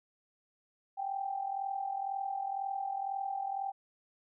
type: tone with amplitude modulation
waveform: sine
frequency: 784 Hz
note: G5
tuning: in tune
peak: -30 dBFS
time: 0.97-3.72 s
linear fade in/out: 20 ms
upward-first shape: sine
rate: 42 Hz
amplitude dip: 70%
effects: none